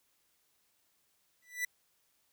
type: tone with exponential growth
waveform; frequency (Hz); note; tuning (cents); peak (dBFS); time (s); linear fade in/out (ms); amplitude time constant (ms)
45% pulse; 1975.5; B6; 0; -29; 1.42-1.65; 5; 48
effects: white hiss -74 dBFS RMS until 2.32 s